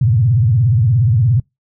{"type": "tone with vibrato", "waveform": "sine", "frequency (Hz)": 116.54, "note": "A#2", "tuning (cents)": 0, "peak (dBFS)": -9, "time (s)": [0.01, 1.4], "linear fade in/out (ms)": 5, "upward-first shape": "sine", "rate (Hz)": 17, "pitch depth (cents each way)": 280, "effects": ["noise-tail reverb RT60 0.2 s tail -26 dB re dry"]}